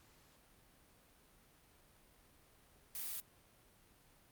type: noise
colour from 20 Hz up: blue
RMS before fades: -43 dBFS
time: 2.95-3.2 s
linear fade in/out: 0 ms
effects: pink hiss -67 dBFS RMS until 4.31 s + Opus 48 kbps